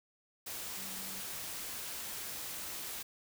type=tone in noise; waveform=sine; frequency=191.9 Hz; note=G3; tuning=37 cents flat; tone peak=-52 dBFS; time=0.77-1.21 s; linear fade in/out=10 ms; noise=white; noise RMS=-42 dBFS; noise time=0.46-3.03 s; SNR=-13 dB; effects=none